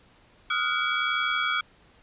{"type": "tone cluster", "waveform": "sine", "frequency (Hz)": [1251, 1382, 1463, 2289, 3325], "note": ["D#6", "F6", "F#6", "D7", "G#7"], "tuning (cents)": [9, -19, -20, -45, 1], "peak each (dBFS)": -30, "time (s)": [0.5, 1.61], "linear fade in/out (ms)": 5, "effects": ["pink hiss -58 dBFS RMS until 2.02 s", "resampled to 8000 Hz"]}